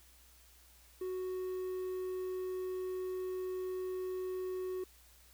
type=tone with quantisation; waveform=triangle; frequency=370 Hz; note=F#4; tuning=in tune; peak=-34 dBFS; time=1.01-4.84 s; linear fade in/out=5 ms; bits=10; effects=added 60 Hz sine -63 dBFS peak until 5.33 s + white hiss -63 dBFS RMS until 5.33 s